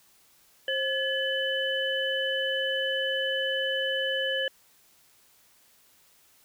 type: tone cluster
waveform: sine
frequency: 532 / 1708 / 3010 Hz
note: C5 / G#6 / F#7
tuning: +29 / +48 / +29 cents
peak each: -30 dBFS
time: 0.68-4.48 s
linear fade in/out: 2 ms
effects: white hiss -61 dBFS RMS until 6.44 s